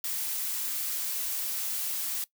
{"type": "noise", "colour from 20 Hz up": "blue", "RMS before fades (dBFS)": -32, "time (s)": [0.04, 2.24], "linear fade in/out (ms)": 2, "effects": ["noise-tail reverb RT60 0.1 s tail -19 dB re dry"]}